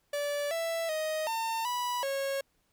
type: tone with pitch steps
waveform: 45% pulse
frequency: 579 / 662 / 625 / 904 / 982 / 548 Hz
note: D5 / E5 / D#5 / A5 / B5 / C#5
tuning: -25 / +7 / +8 / +47 / -10 / -20 cents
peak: -30 dBFS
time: 0.13-2.41 s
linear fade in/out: 5 ms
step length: 380 ms
effects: pink hiss -73 dBFS RMS until 2.72 s